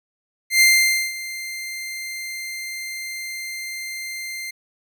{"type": "tone with ADSR envelope", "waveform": "sawtooth", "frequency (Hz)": 2093, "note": "C7", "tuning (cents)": 0, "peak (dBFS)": -7, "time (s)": [0.5, 4.51], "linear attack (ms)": 110, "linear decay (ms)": 510, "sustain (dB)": -18, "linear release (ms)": 8, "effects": []}